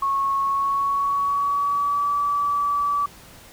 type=tone with pitch glide; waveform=sine; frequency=1099 to 1151.6 Hz; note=C#6 to D6; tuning=-15 to -34 cents; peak=-19 dBFS; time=0.02-3.06 s; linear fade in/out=5 ms; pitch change=+81 cents; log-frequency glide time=0.38-2.1 s; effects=pink hiss -46 dBFS RMS until 3.52 s